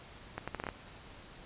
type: accelerating click train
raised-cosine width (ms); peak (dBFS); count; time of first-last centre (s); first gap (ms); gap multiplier
0.5; -21; 7; 0.38-0.689; 96; 0.74
effects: pink hiss -52 dBFS RMS until 1.45 s + resampled to 8000 Hz